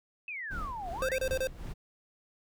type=exponential two-way sweep; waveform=sine; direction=down then up; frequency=2637 to 661 to 2637 Hz; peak=-36 dBFS; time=0.28-1.18 s; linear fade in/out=2 ms; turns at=0.91 s
type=noise with tremolo; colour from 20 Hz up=brown; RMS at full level=-38 dBFS; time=0.5-1.74 s; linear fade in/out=20 ms; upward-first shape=sine; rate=2.7 Hz; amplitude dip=65%
type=tone bursts; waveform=square; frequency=523.3 Hz; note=C5; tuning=in tune; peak=-29 dBFS; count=5; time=1.02-1.472 s; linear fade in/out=2 ms; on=68 ms; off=28 ms
effects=none